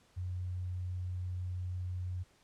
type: tone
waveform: sine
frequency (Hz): 90.6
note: F#2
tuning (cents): -36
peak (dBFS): -35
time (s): 0.16-2.24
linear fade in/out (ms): 20
effects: pink hiss -67 dBFS RMS until 2.43 s + low-pass 9000 Hz 12 dB/octave